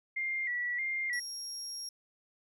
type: tone with vibrato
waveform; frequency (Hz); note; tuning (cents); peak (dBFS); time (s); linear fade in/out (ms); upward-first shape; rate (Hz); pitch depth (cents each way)
sine; 2026; B6; +44; -31; 0.16-1.2; 10; square; 1.6; 70
type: tone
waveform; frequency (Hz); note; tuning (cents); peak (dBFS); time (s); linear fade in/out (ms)
35% pulse; 5588; F8; 0; -36; 1.13-1.89; 2
effects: none